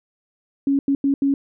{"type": "tone bursts at uneven times", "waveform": "sine", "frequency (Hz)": 277.2, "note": "C#4", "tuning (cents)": 0, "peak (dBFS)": -15, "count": 4, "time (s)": [[0.67, 0.79], [0.88, 0.95], [1.04, 1.14], [1.22, 1.34]], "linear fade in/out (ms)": 2, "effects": []}